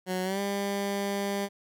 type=tone with pitch glide; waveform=15% pulse; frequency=184.5 to 200 Hz; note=F#3 to G3; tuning=-5 to +35 cents; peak=-22 dBFS; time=0.06-1.49 s; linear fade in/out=50 ms; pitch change=+140 cents; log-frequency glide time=0.23-0.4 s; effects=none